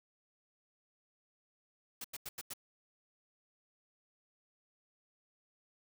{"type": "noise bursts", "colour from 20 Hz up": "white", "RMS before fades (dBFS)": -43, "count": 5, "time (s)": [2.01, 2.536], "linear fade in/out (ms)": 5, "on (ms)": 34, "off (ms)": 89, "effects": []}